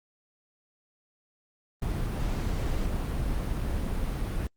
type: noise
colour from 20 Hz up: brown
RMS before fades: -29 dBFS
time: 1.82-4.47 s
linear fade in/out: 2 ms
effects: Opus 32 kbps